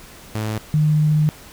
sawtooth / sine tone pair in turn, 108.3 / 152.41 Hz, A2 / D#3, -27 / -35 cents, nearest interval tritone, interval 592 cents, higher second, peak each -18 / -13 dBFS, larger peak second, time 0.35-0.58 / 0.74-1.29 s, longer second, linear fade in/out 0 ms, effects pink hiss -42 dBFS RMS until 1.52 s

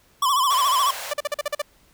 square tone with vibrato, 1075 Hz, C6, 47 cents sharp, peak -18 dBFS, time 0.22-0.91 s, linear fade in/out 5 ms, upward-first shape sine, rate 14 Hz, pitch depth 120 cents each way
pink high-pass noise, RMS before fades -33 dBFS, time 0.5-1.13 s, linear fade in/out 10 ms, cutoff 540 Hz, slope 48 dB/octave
sawtooth tone bursts, 587.3 Hz, D5, in tune, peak -18 dBFS, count 8, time 1.11-1.619 s, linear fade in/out 5 ms, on 26 ms, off 43 ms
effects pink hiss -58 dBFS RMS until 1.93 s

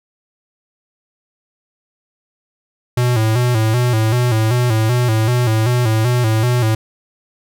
square tone with vibrato, 116.54 Hz, A#2, in tune, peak -13 dBFS, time 2.97-6.75 s, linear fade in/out 5 ms, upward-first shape square, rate 2.6 Hz, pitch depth 97 cents each way, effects none

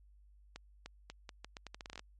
accelerating click train, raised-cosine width 0.2 ms, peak -28 dBFS, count 15, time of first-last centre 0.56-1.994 s, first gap 300 ms, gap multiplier 0.8, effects added 50 Hz sine -59 dBFS peak until 2.19 s + MP3 48 kbps

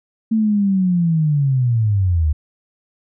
sine linear sweep, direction down, 224.7 to 72.5 Hz, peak -13 dBFS, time 0.31-2.33 s, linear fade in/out 10 ms, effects none

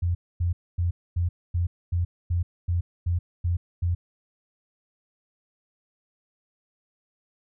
sine tone bursts, 87 Hz, F2, 6 cents flat, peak -21 dBFS, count 11, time 0.02-3.95 s, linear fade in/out 10 ms, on 130 ms, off 250 ms, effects none

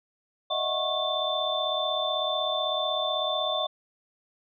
sine tone cluster, 615 / 651 / 733 / 1096 / 3544 Hz, D#5 / E5 / F#5 / C#6 / A7, -20 / -22 / -16 / -20 / +12 cents, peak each -31 / -34 / -33 / -33 / -29 dBFS, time 0.5-3.67 s, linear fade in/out 10 ms, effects none

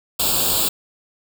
white noise with comb filter, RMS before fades -19 dBFS, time 0.19-0.69 s, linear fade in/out 10 ms, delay 0.25 ms, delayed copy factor +0.95, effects none

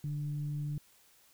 sine tone with frequency modulation, 146.83 Hz, D3, in tune, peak -33 dBFS, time 0.04-0.78 s, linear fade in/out 2 ms, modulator 150 Hz, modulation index 0.27, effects white hiss -64 dBFS RMS until 1.33 s

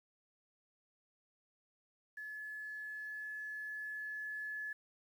sine tone with level ramp, 1713 Hz, A6, 47 cents flat, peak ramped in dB -43 to -39 dBFS, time 2.17-4.73 s, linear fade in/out 5 ms, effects 11-bit

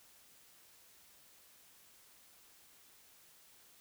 silence, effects white hiss -63 dBFS RMS until 3.8 s

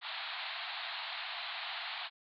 white band-pass noise, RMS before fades -41 dBFS, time 0.01-2.1 s, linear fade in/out 50 ms, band 660 to 4300 Hz, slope 96 dB/octave, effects none

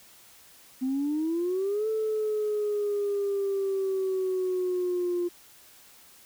sine exponential two-way sweep, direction up then down, 255 to 440 to 349.4 Hz, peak -24 dBFS, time 0.81-5.29 s, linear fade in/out 20 ms, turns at 1.88 s, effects tanh soft clip ceiling -21 dBFS + white hiss -54 dBFS RMS until 6.25 s

